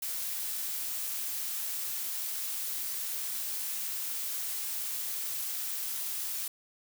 blue noise, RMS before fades -35 dBFS, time 0.02-6.48 s, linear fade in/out 5 ms, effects none

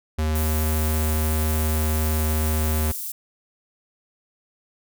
square tone, 77.78 Hz, D#2, in tune, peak -21 dBFS, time 0.18-2.92 s, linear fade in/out 10 ms
white high-pass noise, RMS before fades -31 dBFS, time 0.35-3.12 s, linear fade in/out 5 ms, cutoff 8700 Hz, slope 12 dB/octave
effects none

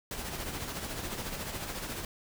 pink noise with tremolo, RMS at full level -36 dBFS, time 0.11-2.05 s, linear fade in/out 2 ms, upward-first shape sine, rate 14 Hz, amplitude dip 45%, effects none

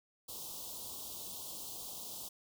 white band-stop noise, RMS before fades -45 dBFS, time 0.28-2.29 s, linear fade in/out 10 ms, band 1100 to 3100 Hz, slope 48 dB/octave, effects none

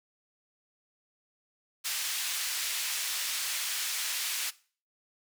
pink band-pass noise, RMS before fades -33 dBFS, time 1.84-4.51 s, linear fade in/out 20 ms, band 2400 to 16000 Hz, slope 12 dB/octave, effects noise-tail reverb RT60 0.4 s tail -19 dB re dry

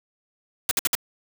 white noise bursts, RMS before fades -21 dBFS, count 4, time 0.69-0.952 s, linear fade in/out 2 ms, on 22 ms, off 58 ms, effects none

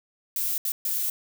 violet noise bursts at uneven times, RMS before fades -27 dBFS, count 3, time 0.36-0.58 / 0.65-0.72 / 0.85-1.1 s, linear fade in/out 2 ms, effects none

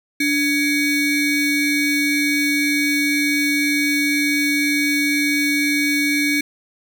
square ring-modulated tone, 979 Hz, B5, 15 cents flat, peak -14 dBFS, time 0.2-6.41 s, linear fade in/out 5 ms, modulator 1270 Hz, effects none

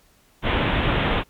pink low-pass noise, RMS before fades -21 dBFS, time 0.42-1.24 s, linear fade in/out 50 ms, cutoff 3600 Hz, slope 96 dB/octave, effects pink hiss -58 dBFS RMS until 1.29 s + MP3 96 kbps

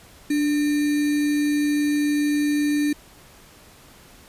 sine tone with sample-and-hold, 293.7 Hz, D4, in tune, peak -18 dBFS, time 0.3-2.93 s, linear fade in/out 5 ms, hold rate 2100 Hz, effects pink hiss -49 dBFS RMS until 4.28 s + resampled to 32000 Hz

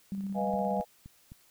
sine tone with tremolo, 196 Hz, G3, in tune, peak -31 dBFS, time 0.12-0.81 s, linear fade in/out 0 ms, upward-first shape square, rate 17 Hz, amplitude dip 30%
sine chord, F half-diminished seventh, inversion second, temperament equal, 493.9 / 622.3 / 698.5 / 830.6 Hz, Cb5 / Eb5 / F5 / Ab5, 0 / 0 / 0 / 0 cents, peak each -35 / -34 / -34 / -34 dBFS, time 0.34-0.85 s, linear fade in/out 50 ms
click train, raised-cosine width 5 ms, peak -34 dBFS, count 4, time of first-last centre 0.54-1.319 s, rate 3.85 Hz
effects white hiss -63 dBFS RMS until 1.5 s

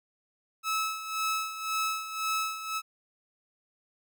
sawtooth tone with tremolo, 1299 Hz, E6, 26 cents flat, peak -23 dBFS, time 0.63-2.82 s, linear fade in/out 50 ms, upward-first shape sine, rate 1.9 Hz, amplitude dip 70%, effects none

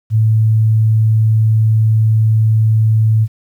sine tone, 110 Hz, A2, in tune, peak -8 dBFS, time 0.1-3.28 s, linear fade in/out 50 ms, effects 8-bit

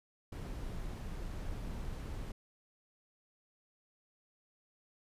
brown noise, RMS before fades -41 dBFS, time 0.32-2.32 s, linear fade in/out 5 ms, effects resampled to 32000 Hz

